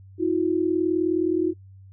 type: tone pair together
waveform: sine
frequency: 321.8 / 361.2 Hz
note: E4 / F#4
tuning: -42 / -42 cents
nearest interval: major second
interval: 200 cents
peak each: -22 dBFS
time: 0.18-1.54 s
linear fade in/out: 50 ms
effects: noise-tail reverb RT60 0.1 s tail -20 dB re dry + added 96 Hz sine -44 dBFS peak until 1.92 s